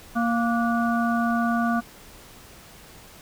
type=harmonic tone with a mistuned harmonic; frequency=233.1 Hz; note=A#3; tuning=in tune; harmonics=1 / 3 / 5 / 6; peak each=-22 / -27 / -29 / -30 dBFS; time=0.15-1.81 s; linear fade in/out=20 ms; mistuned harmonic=6; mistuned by=+75 cents; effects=pink hiss -47 dBFS RMS until 3.21 s